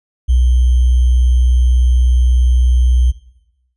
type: tone with sample-and-hold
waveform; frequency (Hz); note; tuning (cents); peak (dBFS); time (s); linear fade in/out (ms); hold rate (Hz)
sine; 61.74; B1; 0; -8; 0.28-3.12; 20; 3150
effects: noise-tail reverb RT60 0.9 s tail -17 dB re dry + resampled to 24000 Hz